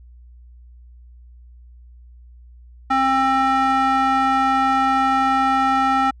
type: tone with band-pass filter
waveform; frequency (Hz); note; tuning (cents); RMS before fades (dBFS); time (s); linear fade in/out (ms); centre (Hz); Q
square; 266; C4; +29; -17; 2.9-6.11; 10; 1100; 3
effects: added 60 Hz sine -41 dBFS peak until 6.2 s + MP3 48 kbps